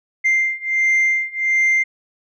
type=beating tone pair; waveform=sine; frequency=2093 / 2094.4 Hz; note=C7 / C7; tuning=0 / +1 cents; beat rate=1.4 Hz; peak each=-17 / -16 dBFS; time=0.24-1.84 s; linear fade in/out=20 ms; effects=tanh soft clip ceiling -11 dBFS